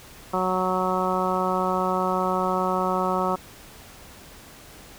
harmonic tone, 185 Hz, F#3, in tune, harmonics 1 / 2 / 3 / 4 / 5 / 6 / 7, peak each -29 / -29 / -29 / -29 / -29 / -29 / -29 dBFS, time 0.33-3.36 s, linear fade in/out 10 ms, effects pink hiss -46 dBFS RMS until 4.98 s

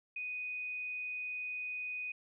sine tone, 2489 Hz, D#7, in tune, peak -37 dBFS, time 0.16-2.12 s, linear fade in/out 5 ms, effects none

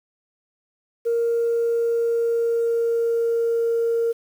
sine tone with pitch glide, 466.2 to 462.7 Hz, A#4 to A#4, 0 to -13 cents, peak -17 dBFS, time 1.05-4.13 s, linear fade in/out 20 ms, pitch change -13 cents, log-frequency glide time 1.21-3.72 s, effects tanh soft clip ceiling -15 dBFS + 8-bit

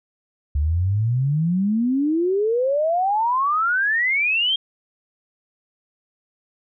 sine exponential sweep, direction up, 69.8 to 3242 Hz, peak -17 dBFS, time 0.55-4.56 s, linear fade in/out 5 ms, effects none

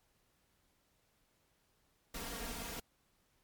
pink noise with comb filter, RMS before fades -43 dBFS, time 2.14-2.8 s, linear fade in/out 5 ms, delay 4.3 ms, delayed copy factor +0.7, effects pink hiss -75 dBFS RMS until 3.43 s + MP3 96 kbps

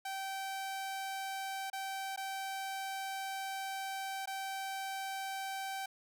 sawtooth tone with dropouts, 775 Hz, G5, 20 cents flat, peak -34 dBFS, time 0.05-5.86 s, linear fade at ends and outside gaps 5 ms, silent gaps 1.701-1.73 / 2.162-2.174 / 4.258-4.273 s, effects none

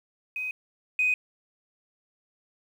sine tone pair in turn, 2514 / 2501 Hz, D#7 / D#7, +17 / +8 cents, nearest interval unison, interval 9 cents, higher first, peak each -29 / -20 dBFS, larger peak second, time 0.36-0.51 / 0.99-1.14 s, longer neither, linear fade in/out 2 ms, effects tanh soft clip ceiling -16 dBFS + 9-bit

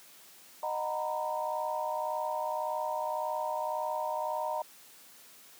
sine chord, B major seventh, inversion first, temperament just, 617.4 / 740.8 / 926 / 987.8 Hz, D#5 / F#5 / A#5 / B5, -14 / +2 / -12 / 0 cents, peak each -35 / -39 / -34 / -40 dBFS, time 0.63-4.62 s, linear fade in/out 2 ms, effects white hiss -55 dBFS RMS until 5.59 s + high-pass 150 Hz 12 dB/octave

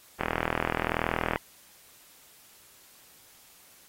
click train, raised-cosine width 0.5 ms, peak -11 dBFS, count 48, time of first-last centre 0.21-1.359 s, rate 40.9 Hz, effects white hiss -56 dBFS RMS until 3.88 s + AAC 48 kbps

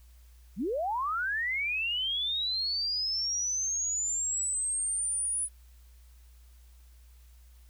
sine linear sweep, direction up, 155.56 to 9956 Hz, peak -28 dBFS, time 0.56-5.49 s, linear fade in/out 50 ms, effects added 60 Hz sine -52 dBFS peak until 7.69 s + white hiss -66 dBFS RMS until 7.69 s

